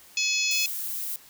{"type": "harmonic tone", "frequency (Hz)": 852, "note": "G#5", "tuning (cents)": 44, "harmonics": [3, 4, 5, 6, 7, 8], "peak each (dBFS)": [-26, -32, -32, -31, -33, -31], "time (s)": [0.17, 0.66], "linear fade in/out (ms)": 2}
{"type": "noise", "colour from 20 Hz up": "violet", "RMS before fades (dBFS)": -32, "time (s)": [0.51, 1.16], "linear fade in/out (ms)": 2}
{"effects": ["white hiss -52 dBFS RMS until 1.29 s"]}